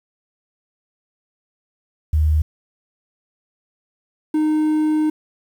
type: tone pair in turn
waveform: sine / triangle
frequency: 77 / 308 Hz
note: D#2 / D#4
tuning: -17 / -17 cents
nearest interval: 2 octaves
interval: 2400 cents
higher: second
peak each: -13 dBFS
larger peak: neither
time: 2.13-2.42 / 4.34-5.1 s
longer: second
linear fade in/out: 5 ms
effects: 8-bit